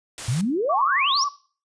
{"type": "noise", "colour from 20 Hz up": "white", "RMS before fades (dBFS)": -33, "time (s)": [0.18, 0.41], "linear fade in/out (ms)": 0}
{"type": "exponential sweep", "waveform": "sine", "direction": "up", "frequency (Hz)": [108.4, 5920], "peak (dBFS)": -20, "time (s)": [0.28, 1.24], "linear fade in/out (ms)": 5}
{"type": "tone with vibrato", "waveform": "sine", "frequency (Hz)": 1114, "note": "C#6", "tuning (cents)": 8, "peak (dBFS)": -21, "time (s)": [0.69, 1.29], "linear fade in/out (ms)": 10, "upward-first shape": "sine", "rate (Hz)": 11, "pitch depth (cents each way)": 78}
{"effects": ["noise-tail reverb RT60 0.4 s tail -18 dB re dry", "resampled to 22050 Hz"]}